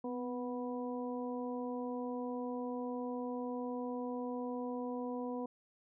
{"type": "harmonic tone with a mistuned harmonic", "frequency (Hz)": 245.8, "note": "B3", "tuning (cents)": -8, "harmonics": [1, 2, 3, 4], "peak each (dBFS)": [-39, -41, -48, -47], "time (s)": [0.04, 5.46], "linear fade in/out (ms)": 5, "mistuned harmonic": 1, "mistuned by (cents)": 31, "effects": []}